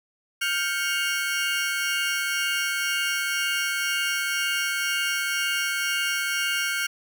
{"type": "tone cluster", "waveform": "35% pulse", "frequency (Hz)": [1409, 1560, 2208, 2816], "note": ["F6", "G6", "C#7", "F7"], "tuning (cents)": [15, -9, -7, 14], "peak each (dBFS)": -28, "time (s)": [0.41, 6.87], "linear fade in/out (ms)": 10, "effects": []}